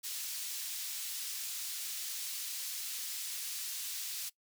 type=high-pass noise; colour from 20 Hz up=pink; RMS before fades=-40 dBFS; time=0.03-4.3 s; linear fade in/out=20 ms; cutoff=4100 Hz; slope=12 dB/octave; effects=noise-tail reverb RT60 0.1 s tail -20 dB re dry